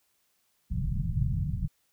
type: low-pass noise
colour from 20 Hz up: white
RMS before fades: -29 dBFS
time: 0.7-1.68 s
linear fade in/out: 20 ms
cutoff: 170 Hz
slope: 48 dB/octave
effects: white hiss -72 dBFS RMS until 1.92 s